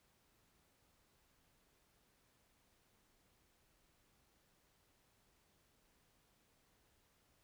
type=silence; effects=pink hiss -75 dBFS RMS until 7.43 s